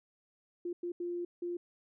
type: tone bursts at uneven times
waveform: sine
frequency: 349.2 Hz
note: F4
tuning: in tune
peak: -34 dBFS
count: 4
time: 0.65-0.73 / 0.83-0.92 / 1-1.25 / 1.42-1.57 s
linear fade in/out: 5 ms
effects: none